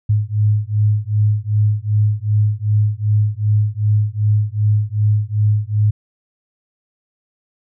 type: beating tone pair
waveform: sine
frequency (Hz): 104.2 / 106.8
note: G#2 / G#2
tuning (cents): +6 / +49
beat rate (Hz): 2.6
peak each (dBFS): -16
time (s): 0.09-5.91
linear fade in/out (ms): 10
effects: none